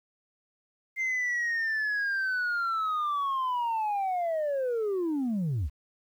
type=linear sweep; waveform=sine; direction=down; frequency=2100 to 58.27 Hz; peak=-24 dBFS; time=0.96-5.7 s; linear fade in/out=50 ms; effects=tanh soft clip ceiling -25 dBFS + 10-bit